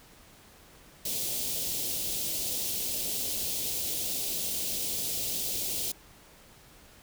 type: band-stop noise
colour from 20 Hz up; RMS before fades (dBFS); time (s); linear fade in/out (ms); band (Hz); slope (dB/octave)
white; -32; 1.05-5.92; 5; 630 to 2900; 24
effects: pink hiss -55 dBFS RMS until 7.02 s